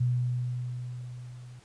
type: tone with level ramp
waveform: sine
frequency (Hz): 123.47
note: B2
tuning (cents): 0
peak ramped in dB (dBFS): -22 to -44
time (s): 0-1.6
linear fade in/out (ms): 10
effects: pink hiss -59 dBFS RMS until 1.64 s + resampled to 22050 Hz